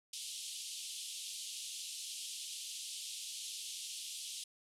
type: band-pass noise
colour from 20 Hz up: pink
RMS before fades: -45 dBFS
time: 0.13-4.44 s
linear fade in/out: 5 ms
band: 2900 to 11000 Hz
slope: 48 dB/octave
effects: none